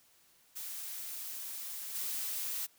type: noise with level steps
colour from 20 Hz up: blue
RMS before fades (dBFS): -42 / -37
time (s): 0.55-2.67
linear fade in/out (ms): 20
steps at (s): 1.94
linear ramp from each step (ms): 20
effects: white hiss -66 dBFS RMS until 2.78 s